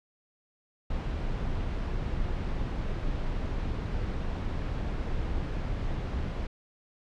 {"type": "noise", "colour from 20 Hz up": "brown", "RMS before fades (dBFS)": -31, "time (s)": [0.9, 6.47], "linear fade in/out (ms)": 5, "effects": ["low-pass 4000 Hz 12 dB/octave"]}